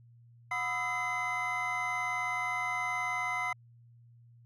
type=tone cluster; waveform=triangle; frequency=728 / 997 / 1234 / 1313 / 2057 Hz; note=F#5 / B5 / D#6 / E6 / C7; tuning=-28 / +16 / -15 / -7 / -30 cents; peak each=-37 / -35 / -40 / -38 / -32 dBFS; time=0.51-3.53 s; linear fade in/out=5 ms; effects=added 118 Hz sine -55 dBFS peak until 4.45 s